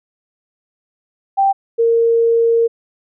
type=tone pair in turn; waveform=sine; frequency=784 / 461.6 Hz; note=G5 / A#4; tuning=0 / -17 cents; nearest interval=major sixth; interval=917 cents; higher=first; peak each=-10 dBFS; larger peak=neither; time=1.37-1.53 / 1.78-2.68 s; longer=second; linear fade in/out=20 ms; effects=none